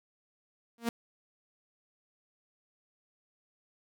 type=tone with exponential growth; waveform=sawtooth; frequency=233.1 Hz; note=A#3; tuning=in tune; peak=-21 dBFS; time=0.78-0.89 s; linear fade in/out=2 ms; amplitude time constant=23 ms; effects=none